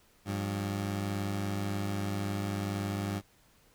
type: tone pair together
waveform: 20% pulse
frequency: 100.4 / 178.89 Hz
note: G2 / F3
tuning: +42 / +42 cents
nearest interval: minor seventh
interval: 1000 cents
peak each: -27 / -36 dBFS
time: 0.25-3.22 s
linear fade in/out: 50 ms
effects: pink hiss -64 dBFS RMS until 3.74 s